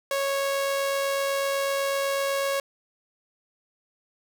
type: tone with amplitude modulation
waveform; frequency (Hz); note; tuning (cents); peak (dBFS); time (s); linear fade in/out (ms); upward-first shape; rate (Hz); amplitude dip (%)
sawtooth; 552; C#5; -7; -19; 0.11-2.6; 2; sine; 88; 25
effects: none